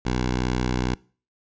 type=tone; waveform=10% pulse; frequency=62.2 Hz; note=B1; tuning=13 cents sharp; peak=-14 dBFS; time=0.05-0.95 s; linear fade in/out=10 ms; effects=noise-tail reverb RT60 0.4 s tail -24 dB re dry + resampled to 16000 Hz